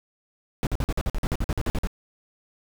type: noise bursts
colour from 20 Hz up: brown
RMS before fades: -24 dBFS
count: 15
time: 0.63-1.872 s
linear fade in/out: 0 ms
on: 38 ms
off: 48 ms
effects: none